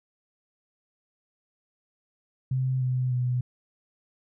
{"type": "tone with pitch steps", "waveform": "sine", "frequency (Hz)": [130.1, 127.35, 124.66], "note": ["C3", "C3", "B2"], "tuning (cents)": [-9, -46, 17], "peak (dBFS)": -23, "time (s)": [2.51, 3.41], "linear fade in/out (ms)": 5, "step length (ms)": 300, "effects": []}